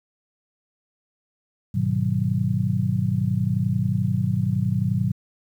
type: chord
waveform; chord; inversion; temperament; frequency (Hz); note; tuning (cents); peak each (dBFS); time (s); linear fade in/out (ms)
sine; G# minor seventh; none; just; 103.83 / 124.59 / 155.74 / 186.89; G#2 / B2 / D#3 / F#3; 0 / +16 / +2 / +18; -25 / -24 / -27 / -25; 1.74-5.12; 10
effects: 9-bit